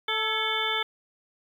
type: harmonic tone with a mistuned harmonic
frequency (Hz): 440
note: A4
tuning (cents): 0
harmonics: 1 / 2 / 3 / 4 / 5 / 7 / 8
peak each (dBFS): -35 / -34 / -32 / -35 / -31 / -33 / -30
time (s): 0.08-0.83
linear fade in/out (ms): 5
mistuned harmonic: 4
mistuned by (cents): -60
effects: 9-bit